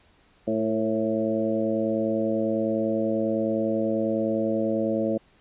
harmonic tone with a mistuned harmonic, 110 Hz, A2, in tune, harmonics 1 / 2 / 3 / 4 / 5 / 6, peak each -39 / -27 / -28 / -32 / -27 / -33 dBFS, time 0.47-5.18 s, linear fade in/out 10 ms, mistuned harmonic 4, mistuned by +44 cents, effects pink hiss -60 dBFS RMS until 5.4 s + resampled to 8000 Hz

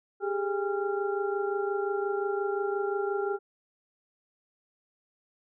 sine tone cluster, 394.9 / 420.6 / 808 / 1381 Hz, G4 / G#4 / G#5 / F6, +13 / +22 / -48 / -20 cents, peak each -29 / -33 / -36 / -37 dBFS, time 0.2-3.39 s, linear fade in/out 50 ms, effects none

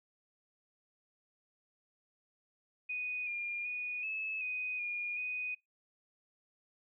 sine tone with pitch steps, 2484 / 2410 / 2466 / 2600 / 2497 / 2430 / 2490 Hz, D#7 / D7 / D#7 / E7 / D#7 / D#7 / D#7, -3 / +44 / -16 / -24 / +6 / -42 / +1 cents, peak -35 dBFS, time 2.89-5.55 s, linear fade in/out 10 ms, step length 380 ms, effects noise-tail reverb RT60 0.2 s tail -25 dB re dry

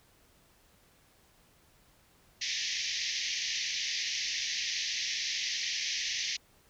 white band-pass noise, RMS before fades -34 dBFS, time 2.41-6.37 s, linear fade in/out 10 ms, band 1800 to 6300 Hz, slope 96 dB/octave, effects pink hiss -64 dBFS RMS until 6.69 s

